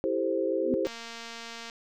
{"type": "chord", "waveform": "sine", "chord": "A minor seventh", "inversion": "second", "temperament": "equal", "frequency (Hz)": [329.6, 392, 440, 523.3], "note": ["E4", "G4", "A4", "C5"], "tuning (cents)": [0, 0, 0, 0], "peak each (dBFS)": [-31, -30, -35, -29], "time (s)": [0.04, 0.87], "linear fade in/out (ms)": 0}
{"type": "tone with exponential growth", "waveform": "sine", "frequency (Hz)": 252.9, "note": "B3", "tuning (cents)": 41, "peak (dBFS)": -21, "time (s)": [0.57, 0.74], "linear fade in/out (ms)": 0, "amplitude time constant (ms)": 35}
{"type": "click train", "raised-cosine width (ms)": 0.2, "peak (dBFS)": -24, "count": 197, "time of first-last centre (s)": [0.85, 1.698], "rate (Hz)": 231}
{"effects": []}